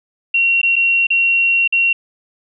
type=tone with dropouts; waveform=sine; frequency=2740 Hz; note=F7; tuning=34 cents flat; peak=-11 dBFS; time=0.34-1.93 s; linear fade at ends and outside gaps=5 ms; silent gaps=0.616-0.63 / 0.758-0.763 / 1.069-1.103 / 1.677-1.724 s; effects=none